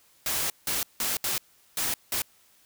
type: noise bursts at uneven times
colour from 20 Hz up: white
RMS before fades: -28 dBFS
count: 6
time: 0.26-0.5 / 0.67-0.83 / 1-1.17 / 1.24-1.38 / 1.77-1.94 / 2.12-2.22 s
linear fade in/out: 2 ms
effects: white hiss -61 dBFS RMS until 2.65 s